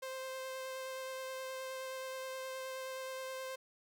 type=tone with vibrato; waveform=sawtooth; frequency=523.3 Hz; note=C5; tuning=in tune; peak=-37 dBFS; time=0.02-3.56 s; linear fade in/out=10 ms; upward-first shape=sine; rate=9.5 Hz; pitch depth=10 cents each way; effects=none